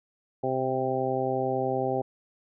harmonic tone with a mistuned harmonic, 130.81 Hz, C3, in tune, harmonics 1 / 2 / 3 / 4 / 5 / 6, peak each -35 / -34 / -30 / -31 / -33 / -31 dBFS, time 0.43-2.02 s, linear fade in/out 10 ms, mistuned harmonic 1, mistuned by -19 cents, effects none

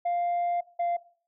sine tone pair in turn, 698.5 / 693.3 Hz, F5 / F5, 0 / -13 cents, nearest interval unison, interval 13 cents, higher first, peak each -22 dBFS, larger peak neither, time 0.05-0.61 / 0.79-0.97 s, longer first, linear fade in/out 10 ms, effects noise-tail reverb RT60 0.5 s tail -21 dB re dry + tanh soft clip ceiling -23 dBFS

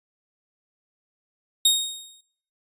sawtooth tone with exponential decay, 3729 Hz, A#7, in tune, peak -10 dBFS, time 1.65-2.21 s, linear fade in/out 5 ms, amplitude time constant 120 ms, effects noise-tail reverb RT60 0.7 s tail -20 dB re dry + resampled to 32000 Hz

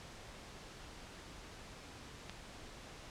click, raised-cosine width 0.2 ms, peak -27 dBFS, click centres 2.296 s, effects pink hiss -52 dBFS RMS until 3.1 s + low-pass 7000 Hz 12 dB/octave

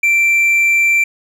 triangle tone, 2349 Hz, D7, in tune, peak -8 dBFS, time 0.03-1.04 s, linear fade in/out 5 ms, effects none

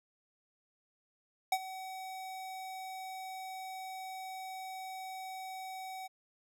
square tone with ADSR envelope, 756 Hz, F#5, 37 cents sharp, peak -26 dBFS, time 1.52-6.08 s, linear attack 4 ms, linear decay 54 ms, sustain -16 dB, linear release 19 ms, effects none

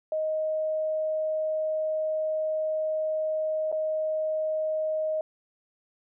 sine tone with dropouts, 625 Hz, D#5, 8 cents sharp, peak -25 dBFS, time 0.12-5.21 s, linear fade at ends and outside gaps 2 ms, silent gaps 3.717-3.725 s, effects none

